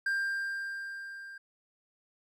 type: tone with level ramp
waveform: triangle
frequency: 1591 Hz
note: G6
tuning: 25 cents sharp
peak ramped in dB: -25 to -42 dBFS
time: 0.06-1.38 s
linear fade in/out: 5 ms
effects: none